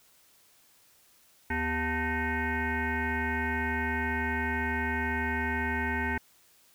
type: tone with frequency modulation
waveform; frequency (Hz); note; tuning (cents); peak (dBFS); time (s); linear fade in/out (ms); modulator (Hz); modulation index
sine; 890; A5; +20; -27; 1.5-6.18; 5; 322; 3.8
effects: white hiss -62 dBFS RMS until 6.74 s